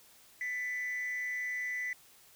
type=tone with amplitude modulation; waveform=sine; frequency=1990 Hz; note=B6; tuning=13 cents sharp; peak=-29 dBFS; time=0.41-1.93 s; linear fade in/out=2 ms; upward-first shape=sine; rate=220 Hz; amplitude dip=60%; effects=tanh soft clip ceiling -30 dBFS + white hiss -60 dBFS RMS until 2.35 s